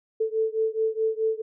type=beating tone pair; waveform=sine; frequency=440 / 444.7 Hz; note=A4 / A4; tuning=0 / +18 cents; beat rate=4.7 Hz; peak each=-25 / -26 dBFS; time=0.2-1.42 s; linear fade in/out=10 ms; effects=none